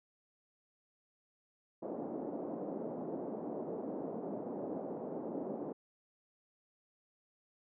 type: band-pass noise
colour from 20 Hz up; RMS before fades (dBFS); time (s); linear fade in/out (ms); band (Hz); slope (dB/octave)
pink; -41; 1.82-5.73; 10; 220 to 670; 24
effects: none